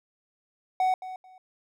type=tone with echo; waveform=triangle; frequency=746 Hz; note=F#5; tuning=14 cents sharp; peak=-19 dBFS; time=0.8-0.94 s; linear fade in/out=2 ms; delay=220 ms; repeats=2; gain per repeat=-14 dB; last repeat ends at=1.38 s; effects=none